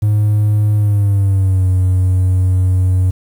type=tone with pitch glide; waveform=triangle; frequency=105.2 to 92.65 Hz; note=G#2 to F#2; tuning=+23 to +3 cents; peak=-7 dBFS; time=0.02-3.11 s; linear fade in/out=10 ms; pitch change=-220 cents; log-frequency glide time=0.76-1.68 s; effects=tanh soft clip ceiling -3 dBFS + 7-bit